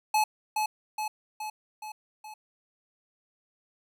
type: tone with echo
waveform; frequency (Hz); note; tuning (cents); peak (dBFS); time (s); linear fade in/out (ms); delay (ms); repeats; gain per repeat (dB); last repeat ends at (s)
square; 857; A5; -46; -22; 0.14-0.24; 5; 420; 5; -4; 2.34
effects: none